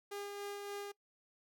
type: tone with tremolo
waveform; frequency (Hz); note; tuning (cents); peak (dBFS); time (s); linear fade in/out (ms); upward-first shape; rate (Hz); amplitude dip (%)
sawtooth; 405.1; G#4; -43; -37; 0.11-0.92; 10; sine; 3.5; 30
effects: noise-tail reverb RT60 0.1 s tail -21 dB re dry